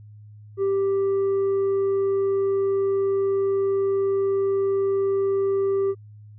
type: tone with tanh clipping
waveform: sine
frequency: 392 Hz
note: G4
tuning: in tune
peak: -20 dBFS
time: 0.57-5.95 s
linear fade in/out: 50 ms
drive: 3 dB
effects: added 105 Hz sine -42 dBFS peak until 6.38 s